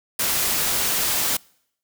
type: noise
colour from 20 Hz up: white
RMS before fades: -22 dBFS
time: 0.19-1.37 s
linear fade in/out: 5 ms
effects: noise-tail reverb RT60 0.7 s tail -26 dB re dry